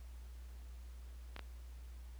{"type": "clicks", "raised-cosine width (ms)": 0.3, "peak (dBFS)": -29, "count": 2, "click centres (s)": [1.364, 1.393], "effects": ["added 60 Hz sine -48 dBFS peak until 2.19 s", "pink hiss -66 dBFS RMS until 2.19 s"]}